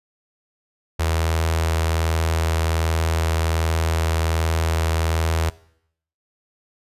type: tone with notch filter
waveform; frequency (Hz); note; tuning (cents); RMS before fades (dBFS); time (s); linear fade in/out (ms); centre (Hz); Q
sawtooth; 81.3; E2; -23; -21; 0.99-5.5; 10; 210; 0.69
effects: noise-tail reverb RT60 0.7 s tail -20 dB re dry + resampled to 32000 Hz